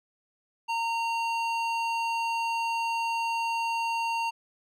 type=tone with band-pass filter; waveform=square; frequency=920 Hz; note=A#5; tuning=23 cents flat; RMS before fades=-29 dBFS; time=0.68-4.31 s; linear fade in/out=20 ms; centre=1900 Hz; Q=1; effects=none